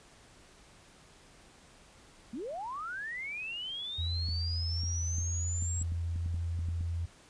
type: linear sweep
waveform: sine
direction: up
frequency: 204.2 to 7690 Hz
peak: -36 dBFS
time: 2.33-5.83 s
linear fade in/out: 5 ms
type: tone with pitch glide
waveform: sine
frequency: 83.9 to 84.43 Hz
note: E2 to E2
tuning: +31 to +42 cents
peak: -31 dBFS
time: 3.98-7.06 s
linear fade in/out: 10 ms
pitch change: +11 cents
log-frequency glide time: 4.28-5.38 s
type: clicks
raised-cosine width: 5 ms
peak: -31 dBFS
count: 12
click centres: 4.288 / 4.836 / 5.184 / 5.624 / 5.815 / 5.921 / 6.159 / 6.261 / 6.344 / 6.591 / 6.687 / 6.809 s
effects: pink hiss -58 dBFS RMS until 7.29 s + resampled to 22050 Hz